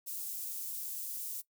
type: high-pass noise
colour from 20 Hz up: white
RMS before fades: -40 dBFS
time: 0.06-1.42 s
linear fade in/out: 20 ms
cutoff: 9000 Hz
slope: 12 dB/octave
effects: noise-tail reverb RT60 0.1 s tail -19 dB re dry